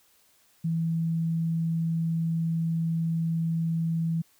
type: tone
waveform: sine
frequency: 164.4 Hz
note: E3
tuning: 4 cents flat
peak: -24 dBFS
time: 0.64-4.22 s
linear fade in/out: 10 ms
effects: white hiss -63 dBFS RMS until 4.39 s